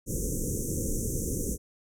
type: band-stop noise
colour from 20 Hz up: pink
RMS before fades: -30 dBFS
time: 0.06-1.58 s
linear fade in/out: 50 ms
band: 520 to 5900 Hz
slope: 96 dB/octave
effects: low-pass 12000 Hz 12 dB/octave